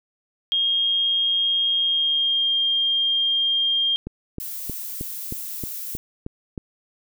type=tone with pitch glide; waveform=sine; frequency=3241 to 3209 Hz; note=G#7 to G7; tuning=-43 to +40 cents; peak=-18 dBFS; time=0.52-3.96 s; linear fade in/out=0 ms; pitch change=-17 cents; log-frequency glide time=1.74-2.53 s
type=click train; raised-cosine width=3 ms; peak=-17 dBFS; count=9; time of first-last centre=4.07-6.578 s; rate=3.19 Hz
type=noise; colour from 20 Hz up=violet; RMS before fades=-32 dBFS; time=4.4-5.97 s; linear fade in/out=0 ms
effects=none